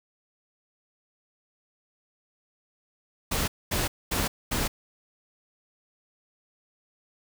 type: noise bursts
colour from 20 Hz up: pink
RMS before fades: -27 dBFS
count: 4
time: 3.31-4.68 s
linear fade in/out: 10 ms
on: 170 ms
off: 230 ms
effects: none